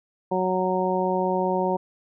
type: harmonic tone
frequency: 185 Hz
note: F#3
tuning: in tune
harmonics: 1 / 2 / 3 / 4 / 5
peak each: -28 / -26 / -27 / -29 / -27 dBFS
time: 0.31-1.77 s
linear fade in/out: 10 ms
effects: none